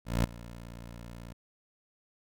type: tone with ADSR envelope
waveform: 15% pulse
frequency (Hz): 58.3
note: A#1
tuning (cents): +1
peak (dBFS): -17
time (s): 0.05-1.33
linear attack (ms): 190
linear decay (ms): 12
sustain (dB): -20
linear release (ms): 6
effects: none